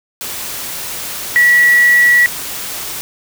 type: tone in noise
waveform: sine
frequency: 1938 Hz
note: B6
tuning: 33 cents flat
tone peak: -6 dBFS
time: 1.36-2.26 s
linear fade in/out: 0 ms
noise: white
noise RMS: -24 dBFS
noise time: 0.21-3.01 s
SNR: +15 dB
effects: none